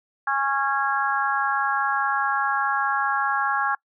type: harmonic tone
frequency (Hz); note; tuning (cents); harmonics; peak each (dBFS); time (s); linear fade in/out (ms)
275.1; C#4; -13; 3 / 4 / 5 / 6; -26 / -26 / -26 / -26; 0.27-3.75; 5
effects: noise-tail reverb RT60 0.1 s tail -25 dB re dry